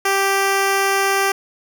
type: tone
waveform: 10% pulse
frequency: 391.9 Hz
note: G4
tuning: in tune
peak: -7 dBFS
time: 0.05-1.32 s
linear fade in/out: 5 ms
effects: none